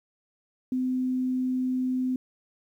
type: tone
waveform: sine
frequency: 255.6 Hz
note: C4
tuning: 40 cents flat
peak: -24 dBFS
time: 0.72-2.16 s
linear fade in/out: 2 ms
effects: 10-bit